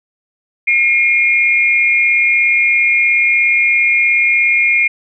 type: tone pair together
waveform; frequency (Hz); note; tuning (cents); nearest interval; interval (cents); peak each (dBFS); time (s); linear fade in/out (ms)
sine; 2148 / 2411; C7 / D7; +45 / +45; major second; 200; -12; 0.67-4.88; 10
effects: none